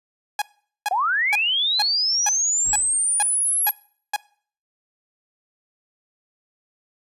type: tone bursts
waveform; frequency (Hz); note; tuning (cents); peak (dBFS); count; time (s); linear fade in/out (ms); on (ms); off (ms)
sawtooth; 830.6; G#5; 0; -16; 9; 0.39-4.162; 2; 28; 440
type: linear sweep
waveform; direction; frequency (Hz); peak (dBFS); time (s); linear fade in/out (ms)
sine; up; 698.5 to 11540; -18; 0.91-3.71; 2
type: noise with exponential decay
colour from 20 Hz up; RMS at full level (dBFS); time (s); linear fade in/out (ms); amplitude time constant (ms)
brown; -35; 2.65-3.16; 2; 110
effects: noise-tail reverb RT60 0.5 s tail -23 dB re dry + resampled to 32000 Hz

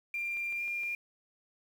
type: tone with pitch glide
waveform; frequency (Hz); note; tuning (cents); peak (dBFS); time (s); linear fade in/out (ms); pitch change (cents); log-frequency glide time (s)
sine; 2384 to 2399; D7 to D7; +25 to +36; -32; 0.14-0.95; 2; +11; 0.56-0.63
type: click train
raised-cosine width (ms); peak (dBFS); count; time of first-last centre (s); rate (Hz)
0.3; -37; 4; 0.37-0.834; 6.46
effects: 9-bit

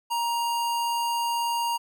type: tone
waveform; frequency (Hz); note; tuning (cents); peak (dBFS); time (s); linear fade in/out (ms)
square; 939; A#5; +12; -25; 0.1-1.78; 20
effects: none

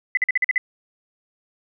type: tone bursts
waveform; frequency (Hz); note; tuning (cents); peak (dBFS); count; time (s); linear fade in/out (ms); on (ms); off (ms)
sine; 2012; B6; +32; -15; 7; 0.15-0.58; 2; 22; 46
effects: none

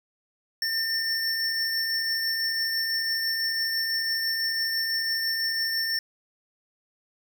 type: tone pair together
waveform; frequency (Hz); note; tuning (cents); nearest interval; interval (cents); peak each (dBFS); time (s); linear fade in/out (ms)
square; 1810 / 5424; A6 / E8; +48 / +49; octave + perfect fifth; 1901; -30 / -27; 0.62-5.99; 2
effects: 10-bit

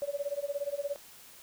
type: tone with tremolo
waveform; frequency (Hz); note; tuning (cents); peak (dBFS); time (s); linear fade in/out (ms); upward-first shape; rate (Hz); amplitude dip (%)
sine; 570; C#5; +48; -28; 0.02-0.96; 0; sine; 17; 95
effects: white hiss -53 dBFS RMS until 1.42 s

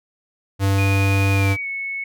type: tone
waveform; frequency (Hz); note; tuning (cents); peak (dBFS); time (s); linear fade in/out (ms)
square; 98; G2; 0; -16; 0.59-1.57; 50
type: tone with pitch glide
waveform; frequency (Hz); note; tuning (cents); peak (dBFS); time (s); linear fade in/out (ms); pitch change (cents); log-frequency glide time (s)
sine; 2460 to 2204; D#7 to C#7; -20 to -11; -24; 0.78-2.04; 5; -191; 1.33-1.67
effects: none

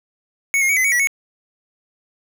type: tone with pitch steps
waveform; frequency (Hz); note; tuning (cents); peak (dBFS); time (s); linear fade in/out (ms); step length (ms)
square; 2218 / 2140 / 2255 / 2036 / 2241 / 1940 / 2209; C#7 / C7 / C#7 / C7 / C#7 / B6 / C#7; 0 / +38 / +29 / -48 / +18 / -31 / -7; -15; 0.54-1.072; 0; 76
effects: 7-bit

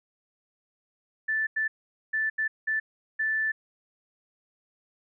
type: tone bursts at uneven times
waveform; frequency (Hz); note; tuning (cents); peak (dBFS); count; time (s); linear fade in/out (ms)
sine; 1758; A6; -2; -24; 6; 1.28-1.47 / 1.56-1.68 / 2.13-2.3 / 2.38-2.48 / 2.67-2.8 / 3.19-3.52; 10
effects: none

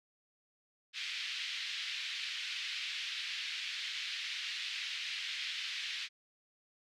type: band-pass noise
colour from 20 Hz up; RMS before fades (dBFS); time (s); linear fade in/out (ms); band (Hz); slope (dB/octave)
white; -40; 0.93-6.09; 50; 2000 to 4000; 24
effects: none

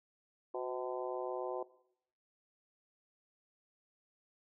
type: harmonic tone with a mistuned harmonic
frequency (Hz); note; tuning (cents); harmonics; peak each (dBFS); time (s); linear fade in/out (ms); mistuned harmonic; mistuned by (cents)
127.3; C3; -47; 3 / 4 / 5 / 6 / 7 / 8; -40 / -42 / -44 / -46 / -47 / -48; 0.54-1.63; 5; 3; -63
effects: noise-tail reverb RT60 0.7 s tail -18 dB re dry

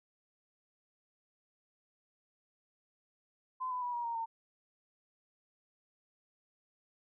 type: tone with pitch steps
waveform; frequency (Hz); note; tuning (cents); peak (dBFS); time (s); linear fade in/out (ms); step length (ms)
sine; 1024 / 1000 / 976.6 / 953.8 / 931.4 / 909.6; C6 / B5 / B5 / A#5 / A#5 / A#5; -38 / +21 / -20 / +39 / -2 / -43; -34; 3.6-4.26; 20; 110
effects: none

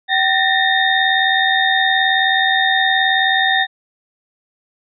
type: tone cluster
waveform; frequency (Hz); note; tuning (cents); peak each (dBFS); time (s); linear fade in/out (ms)
sine; 766 / 1788 / 1867 / 3672; G5 / A6 / A#6 / A#7; -40 / +27 / +2 / -27; -18; 0.08-3.67; 50
effects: none

